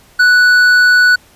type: tone with hard clipping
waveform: triangle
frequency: 1480 Hz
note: F#6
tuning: in tune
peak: -7 dBFS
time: 0.19-1.16 s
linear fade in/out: 10 ms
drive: 10 dB
effects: pink hiss -46 dBFS RMS until 1.35 s + resampled to 32000 Hz